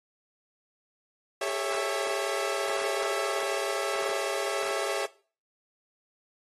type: chord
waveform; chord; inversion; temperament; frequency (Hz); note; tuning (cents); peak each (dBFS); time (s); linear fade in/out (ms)
sawtooth; A dominant seventh; third; equal with one note detuned; 401.6 / 440 / 554.4 / 659.3; G4 / A4 / C#5 / E5; +42 / 0 / 0 / 0; -30 / -34 / -29 / -29; 1.41-5.06; 5
effects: noise-tail reverb RT60 0.4 s tail -19 dB re dry + AAC 32 kbps